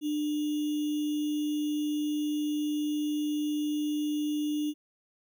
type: tone with sample-and-hold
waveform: sine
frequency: 298.8 Hz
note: D4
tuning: 30 cents sharp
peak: -27 dBFS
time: 0.01-4.74 s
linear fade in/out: 50 ms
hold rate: 3150 Hz
effects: none